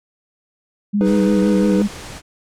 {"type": "tone with vibrato", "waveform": "sine", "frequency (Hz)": 199.6, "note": "G3", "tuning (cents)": 32, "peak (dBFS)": -14, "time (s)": [0.93, 1.88], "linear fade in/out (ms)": 20, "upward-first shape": "sine", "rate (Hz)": 5.8, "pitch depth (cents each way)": 59}
{"type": "chord", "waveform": "triangle", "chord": "G# minor", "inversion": "second", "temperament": "equal", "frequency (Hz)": [311.1, 415.3, 493.9], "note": ["D#4", "G#4", "B4"], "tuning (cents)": [0, 0, 0], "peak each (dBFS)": [-17, -21, -19], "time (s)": [1.01, 1.82], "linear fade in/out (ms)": 0}
{"type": "low-pass noise", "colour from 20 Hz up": "pink", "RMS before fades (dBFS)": -34, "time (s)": [1.03, 2.22], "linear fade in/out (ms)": 50, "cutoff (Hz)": 9600, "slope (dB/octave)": 24}
{"effects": []}